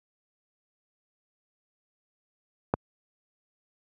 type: click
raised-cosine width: 1 ms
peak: -8 dBFS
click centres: 2.739 s
effects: high-pass 80 Hz 12 dB/octave